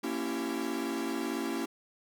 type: chord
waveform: 45% pulse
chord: A# diminished seventh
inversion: none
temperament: equal with one note detuned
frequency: 233.1 / 277.2 / 335.4 / 392 Hz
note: A#3 / C#4 / E4 / G4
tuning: 0 / 0 / +30 / 0 cents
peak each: -38 / -36 / -36 / -40 dBFS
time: 0.03-1.66 s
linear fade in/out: 10 ms
effects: none